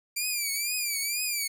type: tone with vibrato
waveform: 10% pulse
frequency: 2355 Hz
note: D7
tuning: 4 cents sharp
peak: -19 dBFS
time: 0.16-1.48 s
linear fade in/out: 10 ms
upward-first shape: triangle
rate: 2.1 Hz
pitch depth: 120 cents each way
effects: none